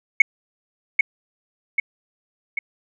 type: tone with echo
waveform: sine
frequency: 2201 Hz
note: C#7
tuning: 13 cents flat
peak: -5 dBFS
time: 0.2-0.22 s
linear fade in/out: 5 ms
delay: 790 ms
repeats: 3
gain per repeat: -5 dB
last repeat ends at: 2.59 s
effects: tanh soft clip ceiling -1 dBFS